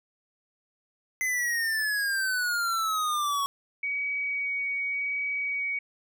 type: exponential sweep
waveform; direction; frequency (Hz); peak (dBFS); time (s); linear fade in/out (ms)
square; down; 2054 to 1108.7; -26; 1.21-3.46; 0
type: tone with vibrato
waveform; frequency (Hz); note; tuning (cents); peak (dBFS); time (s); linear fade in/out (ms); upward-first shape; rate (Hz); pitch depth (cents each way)
sine; 2257; C#7; +31; -27; 3.83-5.79; 5; sine; 0.87; 9
effects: none

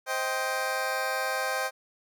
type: chord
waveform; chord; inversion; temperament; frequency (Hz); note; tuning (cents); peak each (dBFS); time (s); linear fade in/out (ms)
20% pulse; C minor; none; just; 523.3 / 627.9 / 784.9; C5 / Eb5 / G5; 0 / +16 / +2; -27 / -29 / -27; 0.06-1.71; 50
effects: none

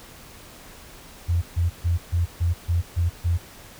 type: tone bursts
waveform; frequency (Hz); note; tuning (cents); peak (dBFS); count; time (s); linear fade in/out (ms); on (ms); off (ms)
sine; 85.9; F2; -28; -18; 8; 1.28-3.38; 20; 140; 140
effects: pink hiss -45 dBFS RMS until 3.79 s

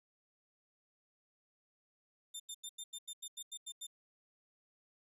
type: tone bursts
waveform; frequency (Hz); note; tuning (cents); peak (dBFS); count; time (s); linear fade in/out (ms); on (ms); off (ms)
20% pulse; 3598; A7; +38; -37; 11; 2.34-3.869; 10; 59; 88
effects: none

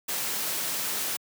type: noise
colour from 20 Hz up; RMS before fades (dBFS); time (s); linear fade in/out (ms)
white; -30; 0.08-1.17; 10
effects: high-pass 150 Hz 12 dB/octave

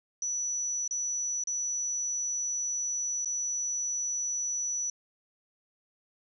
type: tone with dropouts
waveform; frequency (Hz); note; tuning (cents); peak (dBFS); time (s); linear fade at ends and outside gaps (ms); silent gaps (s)
sine; 5920; F#8; 0; -29; 0.22-4.9; 2; 0.878-0.909 / 1.438-1.472 / 3.248-3.257
effects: none

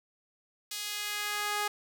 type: tone with high-pass filter sweep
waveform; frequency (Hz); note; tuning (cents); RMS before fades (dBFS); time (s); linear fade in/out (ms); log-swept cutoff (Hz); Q
sawtooth; 415.3; G#4; 0; -34; 0.71-1.68; 5; 3900 to 870; 1
effects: none

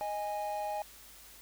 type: tone pair together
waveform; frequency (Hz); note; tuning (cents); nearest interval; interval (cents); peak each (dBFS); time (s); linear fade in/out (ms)
triangle; 622.3 / 825.4; D#5 / G#5; 0 / -11; perfect fourth; 489; -36 / -33; 0.01-0.82; 0
effects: added 50 Hz sine -63 dBFS peak until 1.41 s + white hiss -54 dBFS RMS until 1.41 s

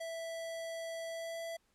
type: tone with pitch glide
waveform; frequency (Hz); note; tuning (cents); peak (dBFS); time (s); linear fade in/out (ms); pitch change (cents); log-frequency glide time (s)
square; 659.3 to 664.3; E5 to E5; 0 to +13; -40; 0-1.57; 10; +13; 1.09-1.4
effects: pink hiss -75 dBFS RMS until 1.74 s + low-pass 12000 Hz 12 dB/octave

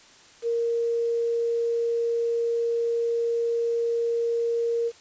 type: tone with quantisation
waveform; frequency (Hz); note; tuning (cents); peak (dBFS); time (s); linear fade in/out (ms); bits
sine; 466.2; A#4; 0; -22; 0.42-4.92; 50; 8
effects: white hiss -52 dBFS RMS until 5 s + resampled to 16000 Hz

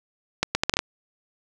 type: accelerating click train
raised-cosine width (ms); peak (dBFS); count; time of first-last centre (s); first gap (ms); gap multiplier
0.2; -3; 7; 0.43-0.791; 120; 0.71
effects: none

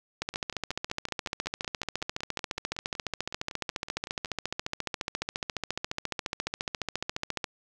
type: two click trains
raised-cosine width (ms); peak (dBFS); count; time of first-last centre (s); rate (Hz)
0.2; -22 / -13; 22 / 105; 0.34-4.258 / 0.22-7.442; 5.36 / 14.4
effects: none

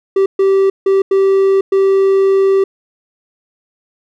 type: tone bursts at uneven times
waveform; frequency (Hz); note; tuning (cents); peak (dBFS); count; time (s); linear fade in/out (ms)
triangle; 388.4; G4; -16; -6; 5; 0.16-0.26 / 0.39-0.7 / 0.86-1.02 / 1.11-1.61 / 1.72-2.64; 5
effects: none

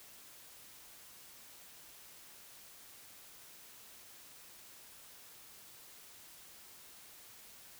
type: silence
effects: white hiss -56 dBFS RMS until 7.79 s

